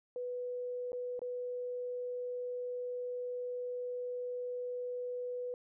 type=tone with dropouts; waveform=sine; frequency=493.9 Hz; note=B4; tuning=in tune; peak=-36 dBFS; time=0.16-5.54 s; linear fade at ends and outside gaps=1 ms; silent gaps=0.92-0.93 / 1.193-1.217 s; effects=none